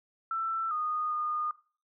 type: tone with pitch steps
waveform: sine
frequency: 1333 / 1233 / 1223 Hz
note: E6 / D#6 / D#6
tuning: +19 / -16 / -30 cents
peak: -29 dBFS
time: 0.31-1.51 s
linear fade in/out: 2 ms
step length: 400 ms
effects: noise-tail reverb RT60 0.4 s tail -19 dB re dry